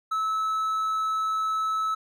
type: tone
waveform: triangle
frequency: 1301 Hz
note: E6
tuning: 23 cents flat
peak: -22 dBFS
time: 0.11-1.95 s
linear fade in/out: 10 ms
effects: none